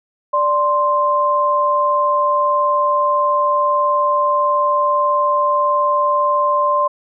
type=tone pair together; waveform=sine; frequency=587.3 / 1046.4 Hz; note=D5 / C6; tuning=0 / 0 cents; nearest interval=minor seventh; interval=1000 cents; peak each=-18 / -14 dBFS; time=0.33-6.88 s; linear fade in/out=10 ms; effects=none